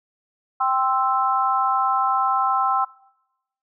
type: chord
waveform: sine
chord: C major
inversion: second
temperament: equal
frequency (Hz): 784 / 1046.5 / 1318.5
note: G5 / C6 / E6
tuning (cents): 0 / 0 / 0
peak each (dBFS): -22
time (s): 0.6-2.85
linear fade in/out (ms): 10
effects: noise-tail reverb RT60 0.9 s tail -23 dB re dry